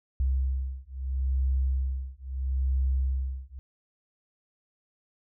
sine beating tone pair, 65.41 / 66.17 Hz, C2 / C2, 0 / +20 cents, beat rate 0.76 Hz, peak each -28 dBFS, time 0.2-3.59 s, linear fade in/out 0 ms, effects none

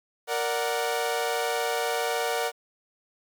sawtooth chord, Bb augmented, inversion none, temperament equal, 466.2 / 587.3 / 740 Hz, Bb4 / D5 / F#5, 0 / 0 / 0 cents, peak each -25 / -28 / -26 dBFS, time 0.27-2.52 s, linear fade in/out 50 ms, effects 9-bit

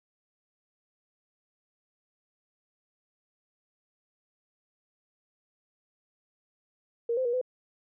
sine tone with pitch steps, 467.6 / 517 / 477.7 / 506 Hz, A#4 / C5 / A#4 / B4, +5 / -21 / +42 / +42 cents, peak -25 dBFS, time 7.09-7.414 s, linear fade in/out 5 ms, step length 81 ms, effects none

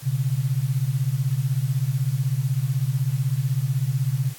sine beating tone pair, 124.1 / 140.1 Hz, B2 / C#3, +9 / +19 cents, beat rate 16 Hz, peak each -23 dBFS, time 0.02-4.34 s, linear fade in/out 50 ms, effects white hiss -44 dBFS RMS until 4.38 s + AAC 64 kbps

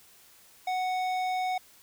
triangle tone with tanh clipping, 740 Hz, F#5, in tune, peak -29 dBFS, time 0.67-1.58 s, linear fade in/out 5 ms, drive 18 dB, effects white hiss -57 dBFS RMS until 1.82 s

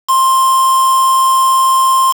triangle tone with quantisation, 1053 Hz, C6, 11 cents sharp, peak -6 dBFS, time 0.08-2.13 s, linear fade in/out 20 ms, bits 3, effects none

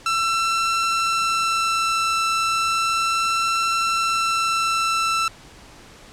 sawtooth tone with vibrato, 1338 Hz, E6, 25 cents sharp, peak -15 dBFS, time 0.06-5.28 s, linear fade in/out 2 ms, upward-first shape triangle, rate 0.34 Hz, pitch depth 9 cents each way, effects pink hiss -45 dBFS RMS until 6.12 s + low-pass 8000 Hz 12 dB/octave

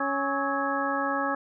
harmonic tone with a mistuned harmonic, 277.2 Hz, C#4, in tune, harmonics 1 / 2 / 3 / 4 / 5 / 6, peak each -32 / -32 / -32 / -32 / -32 / -32 dBFS, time 0-1.35 s, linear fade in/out 5 ms, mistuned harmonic 5, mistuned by -120 cents, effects none

